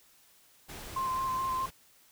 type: noise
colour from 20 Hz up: pink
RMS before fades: -44 dBFS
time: 0.68-1.71 s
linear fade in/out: 20 ms
type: tone with vibrato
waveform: sine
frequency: 1046.5 Hz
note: C6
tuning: in tune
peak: -29 dBFS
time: 0.96-1.66 s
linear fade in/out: 5 ms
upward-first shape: square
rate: 4.7 Hz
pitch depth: 16 cents each way
effects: white hiss -62 dBFS RMS until 2.11 s